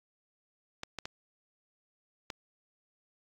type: clicks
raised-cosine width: 0.2 ms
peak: -20 dBFS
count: 4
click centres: 0.834 / 0.987 / 1.055 / 2.302 s
effects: AAC 64 kbps